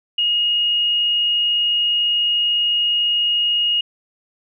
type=tone; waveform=sine; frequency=2869 Hz; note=F7; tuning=46 cents sharp; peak=-15 dBFS; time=0.18-3.81 s; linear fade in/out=5 ms; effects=none